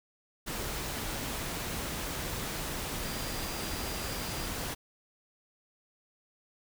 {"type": "tone in noise", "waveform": "sine", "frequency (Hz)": 4792, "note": "D8", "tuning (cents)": 34, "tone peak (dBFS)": -46, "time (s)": [3.04, 4.48], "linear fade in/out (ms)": 20, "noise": "pink", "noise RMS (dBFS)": -36, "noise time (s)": [0.46, 4.75], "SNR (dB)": -13, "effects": []}